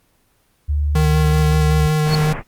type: tone with pitch glide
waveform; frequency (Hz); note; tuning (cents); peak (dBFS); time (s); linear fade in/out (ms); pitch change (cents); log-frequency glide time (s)
sine; 73.42 to 72.87; D2 to D2; 0 to -13; -15; 0.68-1.88; 20; -13; 1.23-1.74
type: tone with vibrato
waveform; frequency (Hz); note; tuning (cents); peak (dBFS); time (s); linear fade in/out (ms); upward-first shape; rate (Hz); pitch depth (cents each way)
square; 153.3; D#3; -25; -15; 0.95-2.33; 5; square; 5.3; 11
type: low-pass noise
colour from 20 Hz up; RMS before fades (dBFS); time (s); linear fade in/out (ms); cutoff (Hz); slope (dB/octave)
pink; -26; 2.04-2.43; 50; 2500; 48
type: tone with exponential growth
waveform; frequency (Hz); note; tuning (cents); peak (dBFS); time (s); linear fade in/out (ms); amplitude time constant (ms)
sine; 4382; C#8; -21; -15; 2.06-2.15; 0; 19
effects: pink hiss -60 dBFS RMS until 2.47 s + Opus 24 kbps